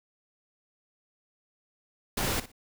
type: noise with echo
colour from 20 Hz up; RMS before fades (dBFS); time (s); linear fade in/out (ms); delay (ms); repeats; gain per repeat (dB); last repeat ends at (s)
pink; -29; 2.17-2.4; 5; 59; 2; -14; 2.518
effects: none